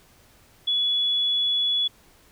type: tone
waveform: sine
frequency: 3400 Hz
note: G#7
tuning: 40 cents sharp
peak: -20 dBFS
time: 0.67-1.88 s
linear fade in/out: 10 ms
effects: pink hiss -56 dBFS RMS until 2.31 s